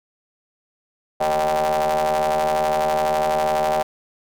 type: ring-modulated tone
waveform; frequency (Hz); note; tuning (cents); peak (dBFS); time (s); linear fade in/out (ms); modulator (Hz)
40% pulse; 77.78; D#2; 0; -14; 1.2-3.83; 10; 694
effects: none